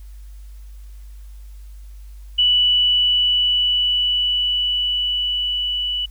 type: tone with level ramp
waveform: sine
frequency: 2960 Hz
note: F#7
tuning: in tune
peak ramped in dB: -12 to -20 dBFS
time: 2.38-6.06 s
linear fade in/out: 10 ms
effects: added 50 Hz sine -35 dBFS peak until 6.1 s + white hiss -57 dBFS RMS until 6.1 s